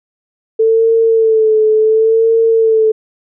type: tone with vibrato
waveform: sine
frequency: 443.3 Hz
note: A4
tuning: 13 cents sharp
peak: -7 dBFS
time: 0.59-2.92 s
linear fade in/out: 10 ms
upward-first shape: sine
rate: 0.7 Hz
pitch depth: 41 cents each way
effects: none